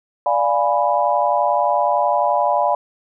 sine chord, D diminished seventh, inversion none, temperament equal, 587.3 / 698.5 / 830.6 / 987.8 Hz, D5 / F5 / Ab5 / Cb6, 0 / 0 / 0 / 0 cents, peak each -20 dBFS, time 0.26-2.75 s, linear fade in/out 2 ms, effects none

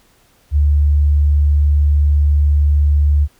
sine tone, 73.1 Hz, D2, 7 cents flat, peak -9 dBFS, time 0.51-3.28 s, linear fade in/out 50 ms, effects pink hiss -54 dBFS RMS until 3.39 s

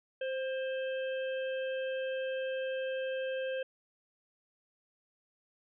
harmonic tone with a mistuned harmonic, 524 Hz, C5, 2 cents sharp, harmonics 1 / 3 / 5 / 6, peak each -33 / -43 / -47 / -49 dBFS, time 0.21-3.63 s, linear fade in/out 5 ms, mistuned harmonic 3, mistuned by +26 cents, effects none

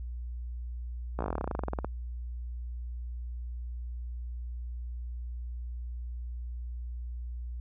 slowing click train, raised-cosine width 1 ms, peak -18 dBFS, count 21, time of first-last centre 1.19-1.846 s, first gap 16 ms, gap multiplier 1.07, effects added 60 Hz sine -35 dBFS peak until 7.6 s

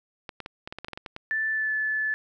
clicks, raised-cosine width 0.3 ms, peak -20 dBFS, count 12, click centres 0.292 / 0.403 / 0.461 / 0.675 / 0.725 / 0.786 / 0.846 / 0.884 / 0.933 / 0.975 / 1.062 / 1.164 s
sine tone with pitch glide, 1760 to 1735.8 Hz, A6 to A6, 0 to -24 cents, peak -24 dBFS, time 1.31-2.14 s, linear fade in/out 0 ms, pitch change -24 cents, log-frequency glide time 1.51-1.72 s
effects none

